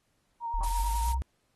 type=tone with vibrato; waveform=sine; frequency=932.3 Hz; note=A#5; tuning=in tune; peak=-31 dBFS; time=0.4-1.19 s; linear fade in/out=50 ms; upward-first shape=sine; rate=9.2 Hz; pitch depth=25 cents each way
type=exponential sweep; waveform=sine; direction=up; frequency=37.36 to 67.6 Hz; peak=-27 dBFS; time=0.54-1.22 s; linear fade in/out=0 ms
type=noise; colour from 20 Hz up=blue; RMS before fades=-38 dBFS; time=0.63-1.13 s; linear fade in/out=5 ms
effects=pink hiss -74 dBFS RMS until 1.55 s + AAC 32 kbps